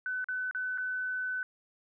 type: tone with dropouts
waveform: sine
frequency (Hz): 1507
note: F#6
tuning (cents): +31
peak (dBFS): -31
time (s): 0.06-1.43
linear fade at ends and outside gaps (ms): 1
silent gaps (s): 0.243-0.286 / 0.511-0.548 / 0.776-0.782
effects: none